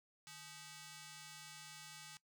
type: ring-modulated tone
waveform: 5% pulse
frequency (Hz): 699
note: F5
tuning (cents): +1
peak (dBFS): -38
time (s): 0.27-2.17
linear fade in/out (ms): 0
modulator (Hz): 545
effects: noise-tail reverb RT60 0.1 s tail -18 dB re dry